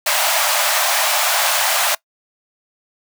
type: high-pass noise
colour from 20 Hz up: pink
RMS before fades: -17 dBFS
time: 0.06-1.95 s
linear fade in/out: 5 ms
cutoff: 580 Hz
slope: 96 dB/octave
effects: noise-tail reverb RT60 0.1 s tail -22 dB re dry